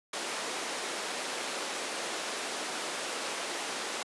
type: band-pass noise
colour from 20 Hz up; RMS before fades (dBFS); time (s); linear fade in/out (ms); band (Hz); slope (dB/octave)
pink; -36; 0.13-4.03; 5; 380 to 9900; 12
effects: high-pass 200 Hz 12 dB/octave + resampled to 24000 Hz